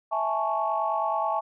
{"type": "chord", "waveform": "sine", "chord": "A major seventh", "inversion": "second", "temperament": "equal with one note detuned", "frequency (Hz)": [656.2, 830.6, 880, 1108.7], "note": ["E5", "G#5", "A5", "C#6"], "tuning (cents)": [-8, 0, 0, 0], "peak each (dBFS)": -29, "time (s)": [0.11, 1.41], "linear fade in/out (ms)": 20, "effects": ["tanh soft clip ceiling -13 dBFS"]}